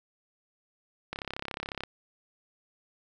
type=click train; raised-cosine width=0.3 ms; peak=-18 dBFS; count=25; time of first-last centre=1.13-1.836 s; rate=34 Hz; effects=none

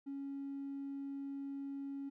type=tone; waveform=triangle; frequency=277.2 Hz; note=C#4; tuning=in tune; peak=-37 dBFS; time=0.06-2.1 s; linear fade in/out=20 ms; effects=tanh soft clip ceiling -37 dBFS

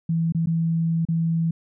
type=tone with dropouts; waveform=sine; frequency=164.81 Hz; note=E3; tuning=in tune; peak=-19 dBFS; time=0.09-1.51 s; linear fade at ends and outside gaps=5 ms; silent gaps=0.323-0.347 / 0.46-0.47 / 1.052-1.086 s; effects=none

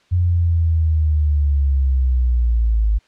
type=linear sweep; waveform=sine; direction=down; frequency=89.6 to 51.91 Hz; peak=-13 dBFS; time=0.11-2.99 s; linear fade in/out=20 ms; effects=white hiss -57 dBFS RMS until 3.07 s + low-pass 4000 Hz 12 dB/octave

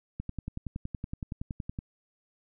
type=click train; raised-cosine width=5 ms; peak=-22 dBFS; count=18; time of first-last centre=0.2-1.789 s; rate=10.7 Hz; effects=none

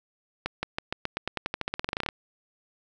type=accelerating click train; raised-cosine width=0.3 ms; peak=-12 dBFS; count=22; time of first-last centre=0.46-2.088 s; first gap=170 ms; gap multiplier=0.91; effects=none

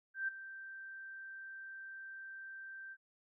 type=tone with ADSR envelope; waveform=sine; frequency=1566 Hz; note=G6; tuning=2 cents flat; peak=-32 dBFS; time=0.14-2.97 s; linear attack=140 ms; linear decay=12 ms; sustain=-14 dB; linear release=51 ms; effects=none

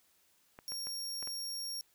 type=clicks; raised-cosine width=0.5 ms; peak=-33 dBFS; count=5; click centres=0.589 / 0.72 / 0.87 / 1.227 / 1.274 s
type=tone; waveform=sawtooth; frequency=5560 Hz; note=F8; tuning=9 cents flat; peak=-35 dBFS; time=0.68-1.81 s; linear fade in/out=0 ms
effects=white hiss -70 dBFS RMS until 1.94 s

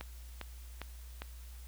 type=click train; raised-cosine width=0.3 ms; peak=-24 dBFS; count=4; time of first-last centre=0.01-1.22 s; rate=2.48 Hz; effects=added 60 Hz sine -46 dBFS peak until 1.67 s + white hiss -59 dBFS RMS until 1.67 s

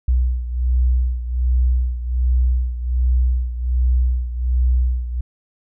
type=beating tone pair; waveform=sine; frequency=61.74 / 63.04 Hz; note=B1 / B1; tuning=0 / +36 cents; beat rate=1.3 Hz; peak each=-16 / -21 dBFS; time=0.08-5.21 s; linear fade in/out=5 ms; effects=none

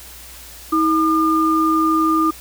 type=tone pair together; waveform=sine; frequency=320 / 1208.2 Hz; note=D#4 / D6; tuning=+49 / +49 cents; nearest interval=octave + major seventh; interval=2300 cents; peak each=-16 dBFS; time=0.72-2.31 s; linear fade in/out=10 ms; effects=added 60 Hz sine -43 dBFS peak until 2.4 s + white hiss -39 dBFS RMS until 2.4 s

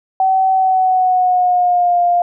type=tone with pitch glide; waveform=sine; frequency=761 to 701.9 Hz; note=F#5 to F5; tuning=+48 to +9 cents; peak=-10 dBFS; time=0.2-2.22 s; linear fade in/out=2 ms; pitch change=-139 cents; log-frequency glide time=0.53-2 s; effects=none

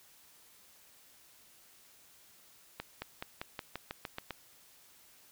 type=accelerating click train; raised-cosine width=0.3 ms; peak=-22 dBFS; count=10; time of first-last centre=2.8-4.307 s; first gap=220 ms; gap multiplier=0.93; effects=white hiss -61 dBFS RMS until 5.31 s

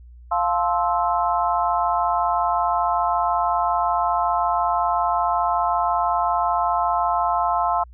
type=chord; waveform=sine; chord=F major seventh; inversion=none; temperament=just; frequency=698.5 / 873.1 / 1047.7 / 1309.6 Hz; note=F5 / A5 / C6 / E6; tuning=0 / -14 / +2 / -12 cents; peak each=-22 / -24 / -23 / -26 dBFS; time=0.31-7.84 s; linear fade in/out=10 ms; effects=added 60 Hz sine -41 dBFS peak until 7.93 s

